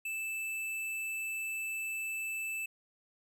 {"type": "tone with hard clipping", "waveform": "sine", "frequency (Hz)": 2637, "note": "E7", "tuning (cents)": 0, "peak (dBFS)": -36, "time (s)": [0.05, 2.66], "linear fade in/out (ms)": 5, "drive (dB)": 14, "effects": []}